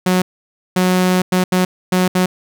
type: tone bursts at uneven times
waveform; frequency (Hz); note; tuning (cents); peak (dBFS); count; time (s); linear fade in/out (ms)
sawtooth; 183.2; F#3; -17; -8; 6; 0.06-0.22 / 0.76-1.22 / 1.32-1.44 / 1.52-1.65 / 1.92-2.08 / 2.15-2.26; 5
effects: none